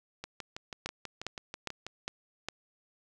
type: two click trains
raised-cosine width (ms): 0.2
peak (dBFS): -17 / -22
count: 5 / 11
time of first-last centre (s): 0.86-2.486 / 0.24-1.866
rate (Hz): 2.46 / 6.15
effects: none